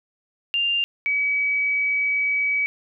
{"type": "tone pair in turn", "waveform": "sine", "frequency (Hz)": [2794, 2277], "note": ["F7", "C#7"], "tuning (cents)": [0, 46], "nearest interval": "major third", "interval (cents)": 354, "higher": "first", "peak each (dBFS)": -19, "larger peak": "neither", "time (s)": [[0.54, 0.84], [1.06, 2.66]], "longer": "second", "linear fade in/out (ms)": 0, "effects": []}